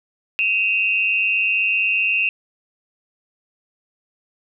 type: tone pair together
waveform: sine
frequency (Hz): 2539 / 2744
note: D#7 / F7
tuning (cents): +34 / -31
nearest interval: minor second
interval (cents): 135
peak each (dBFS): -19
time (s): 0.39-2.29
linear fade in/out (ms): 0
effects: none